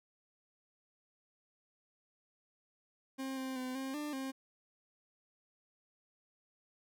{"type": "tone with pitch steps", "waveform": "40% pulse", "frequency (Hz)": [266.3, 262.6, 255.6, 266.5, 297.5, 266.4], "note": ["C4", "C4", "C4", "C4", "D4", "C4"], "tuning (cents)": [31, 6, -40, 32, 22, 31], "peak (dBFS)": -37, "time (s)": [3.18, 4.32], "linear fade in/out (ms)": 20, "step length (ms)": 190, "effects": []}